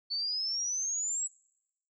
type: exponential sweep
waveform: sine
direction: up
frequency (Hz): 4435 to 7820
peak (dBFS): -30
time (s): 0.1-1.28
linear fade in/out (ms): 20
effects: noise-tail reverb RT60 0.9 s tail -26 dB re dry